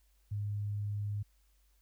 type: tone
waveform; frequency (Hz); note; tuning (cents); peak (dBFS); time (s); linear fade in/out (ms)
sine; 103.1; G#2; -12; -33; 0.31-1.23; 10
effects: added 50 Hz sine -66 dBFS peak until 1.81 s + white hiss -75 dBFS RMS until 1.81 s